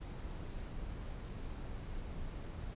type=noise; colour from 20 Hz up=brown; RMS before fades=-43 dBFS; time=0-2.75 s; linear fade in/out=20 ms; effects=resampled to 8000 Hz